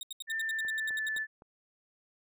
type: tone bursts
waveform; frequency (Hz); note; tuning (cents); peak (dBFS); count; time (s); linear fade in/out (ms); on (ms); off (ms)
sawtooth; 3735; A#7; +3; -34; 13; 0.01-1.183; 2; 21; 75
type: tone with pitch glide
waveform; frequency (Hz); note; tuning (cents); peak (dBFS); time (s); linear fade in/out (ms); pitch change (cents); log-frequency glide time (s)
sine; 1789 to 1749.1; A6 to A6; +28 to -11; -31; 0.27-1.27; 50; -39; 0.4-1.02
type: click train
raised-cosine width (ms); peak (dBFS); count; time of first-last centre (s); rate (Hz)
1; -39; 4; 0.65-1.421; 3.89
effects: none